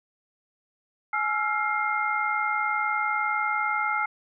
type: tone cluster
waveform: sine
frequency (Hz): 845 / 1331 / 1391 / 2117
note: G#5 / E6 / F6 / C7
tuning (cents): +30 / +16 / -7 / +20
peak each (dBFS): -29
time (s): 1.13-4.06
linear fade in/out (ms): 5
effects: none